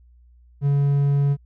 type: tone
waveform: triangle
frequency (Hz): 141.5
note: C#3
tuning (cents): +36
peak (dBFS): -14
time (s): 0.61-1.37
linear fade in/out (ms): 50
effects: added 60 Hz sine -49 dBFS peak until 1.45 s